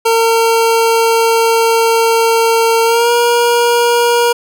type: tone with pitch glide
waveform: 25% pulse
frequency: 456 to 475.4 Hz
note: A#4 to A#4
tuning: -38 to +34 cents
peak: -5 dBFS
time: 0.05-4.33 s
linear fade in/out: 10 ms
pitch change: +72 cents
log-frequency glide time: 2.84-3.11 s
effects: none